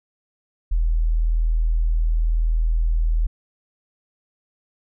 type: tone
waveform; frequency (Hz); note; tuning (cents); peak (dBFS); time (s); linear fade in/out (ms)
sine; 40.48; E1; -31; -16; 0.71-3.27; 10
effects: none

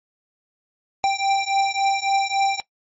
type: beating tone pair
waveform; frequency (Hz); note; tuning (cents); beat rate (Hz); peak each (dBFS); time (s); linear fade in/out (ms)
square; 784 / 787.6; G5 / G5; 0 / +8; 3.6; -22; 1.04-2.6; 0
effects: noise-tail reverb RT60 0.1 s tail -18 dB re dry + MP3 32 kbps

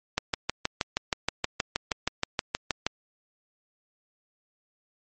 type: click train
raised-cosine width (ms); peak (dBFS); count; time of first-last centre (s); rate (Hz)
0.2; -7; 18; 0.18-2.866; 6.33
effects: MP3 32 kbps

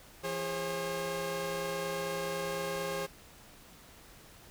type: tone cluster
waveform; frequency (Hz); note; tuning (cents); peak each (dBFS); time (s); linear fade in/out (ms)
sawtooth; 169.2 / 408.8 / 537; E3 / G#4 / C5; +45 / -27 / +45; -38 / -34 / -32; 0.23-3.07; 20
effects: pink hiss -55 dBFS RMS until 4.5 s

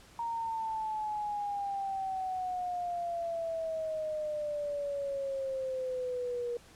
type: exponential sweep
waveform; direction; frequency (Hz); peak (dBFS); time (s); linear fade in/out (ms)
sine; down; 935 to 476; -32; 0.19-6.57; 2
effects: pink hiss -57 dBFS RMS until 6.75 s + low-pass 10000 Hz 12 dB/octave

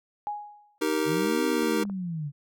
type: tone with exponential decay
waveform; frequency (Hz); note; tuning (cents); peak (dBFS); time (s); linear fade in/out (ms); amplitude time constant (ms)
sine; 830.6; G#5; 0; -26; 0.27-0.78; 0; 110
type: chord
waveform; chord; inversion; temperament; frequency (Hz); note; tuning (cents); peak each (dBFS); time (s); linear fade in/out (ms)
square; Eb major; none; just; 311.1 / 388.9 / 466.7; Eb4 / G4 / Bb4; 0 / -14 / +2; -28 / -30 / -30; 0.81-1.84; 10
type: linear two-way sweep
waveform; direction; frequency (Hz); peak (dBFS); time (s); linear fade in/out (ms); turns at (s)
sine; up then down; 138.59 to 262.6 to 138.59; -29; 1.05-2.32; 50; 1.44
type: clicks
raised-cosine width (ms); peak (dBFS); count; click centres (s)
1; -31 / -30 / -32 / -29; 4; 1.252 / 1.628 / 1.852 / 1.898
effects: none

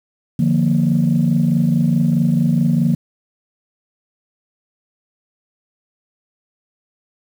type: chord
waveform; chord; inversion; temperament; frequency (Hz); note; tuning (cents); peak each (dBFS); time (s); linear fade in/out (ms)
sine; Bb major; first; equal with one note detuned; 149.92 / 174.61 / 233.1; D3 / F3 / Bb3; +36 / 0 / 0; -16; 0.39-2.95; 5
effects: tanh soft clip ceiling -6 dBFS + 7-bit

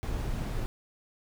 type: noise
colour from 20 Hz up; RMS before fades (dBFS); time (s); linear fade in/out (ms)
brown; -32; 0.03-0.66; 0
effects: none

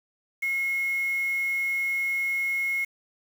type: tone with quantisation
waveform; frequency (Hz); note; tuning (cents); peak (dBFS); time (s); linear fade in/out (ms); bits
sine; 2165; C#7; -41; -24; 0.42-2.85; 10; 7
effects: none

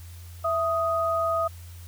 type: tone pair together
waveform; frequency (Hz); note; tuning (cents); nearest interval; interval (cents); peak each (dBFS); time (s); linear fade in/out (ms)
sine; 661.1 / 1248; E5 / D#6; +5 / +5; major seventh; 1100; -25; 0.44-1.48; 10
effects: added 86 Hz sine -40 dBFS peak until 1.87 s + white hiss -52 dBFS RMS until 1.87 s

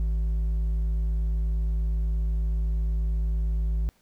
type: tone with hard clipping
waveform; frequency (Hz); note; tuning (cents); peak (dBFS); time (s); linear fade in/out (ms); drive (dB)
sine; 54.2; A1; -25; -24; 0-3.89; 0; 4
effects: pink hiss -65 dBFS RMS until 4.01 s

